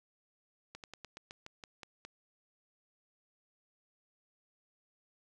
slowing click train, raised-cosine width 0.2 ms, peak -29 dBFS, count 10, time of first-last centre 0.75-2.05 s, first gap 88 ms, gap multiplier 1.12, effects none

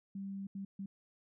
sine tone bursts at uneven times, 196 Hz, G3, in tune, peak -39 dBFS, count 3, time 0.15-0.47 / 0.55-0.65 / 0.79-0.86 s, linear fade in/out 5 ms, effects none

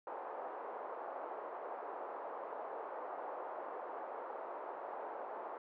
white band-pass noise, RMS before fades -45 dBFS, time 0.07-5.58 s, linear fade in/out 2 ms, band 430 to 990 Hz, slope 24 dB/octave, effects none

